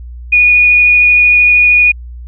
sine tone with vibrato, 2456 Hz, D#7, 23 cents flat, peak -4 dBFS, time 0.32-1.92 s, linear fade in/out 10 ms, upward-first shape triangle, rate 13 Hz, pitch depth 8 cents each way, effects added 60 Hz sine -25 dBFS peak until 2.27 s

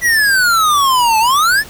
square exponential two-way sweep, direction down then up, 1975.5 to 861 to 1809 Hz, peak -10 dBFS, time 0.01-1.64 s, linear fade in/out 50 ms, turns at 1.19 s, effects pink hiss -35 dBFS RMS until 1.69 s

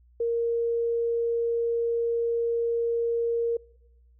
sine tone, 466.2 Hz, A#4, in tune, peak -23 dBFS, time 0.2-3.57 s, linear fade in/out 5 ms, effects noise-tail reverb RT60 1.0 s tail -26 dB re dry + added 60 Hz sine -55 dBFS peak until 4.19 s

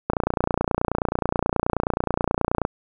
click train, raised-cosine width 1 ms, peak -6 dBFS, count 76, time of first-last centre 0.1-2.651 s, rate 29.4 Hz, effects none

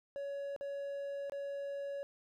triangle tone with dropouts, 561 Hz, C#5, 21 cents sharp, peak -36 dBFS, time 0.16-2.03 s, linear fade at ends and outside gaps 0 ms, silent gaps 0.563-0.61 / 1.297-1.321 s, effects none

